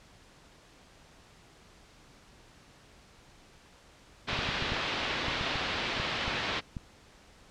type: low-pass noise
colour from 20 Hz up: white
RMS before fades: -33 dBFS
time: 4.27-6.61 s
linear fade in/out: 20 ms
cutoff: 3800 Hz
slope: 24 dB/octave
type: clicks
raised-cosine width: 5 ms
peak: -24 dBFS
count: 11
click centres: 4.331 / 4.39 / 4.49 / 4.624 / 4.721 / 5.283 / 5.411 / 5.557 / 6 / 6.28 / 6.768 s
effects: pink hiss -57 dBFS RMS until 7.5 s + low-pass 7000 Hz 12 dB/octave